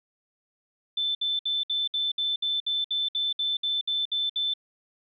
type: tone bursts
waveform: sine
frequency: 3530 Hz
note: A7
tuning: 5 cents sharp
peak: -24 dBFS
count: 15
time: 0.97-4.538 s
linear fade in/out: 5 ms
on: 180 ms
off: 62 ms
effects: none